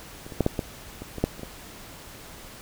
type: clicks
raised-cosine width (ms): 2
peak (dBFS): -26 / -25 / -7 / -7 / -12 / -22 / -20 / -7 / -29 / -21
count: 10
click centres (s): 0.265 / 0.322 / 0.407 / 0.464 / 0.592 / 1.02 / 1.183 / 1.24 / 1.395 / 1.433
effects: pink hiss -44 dBFS RMS until 2.61 s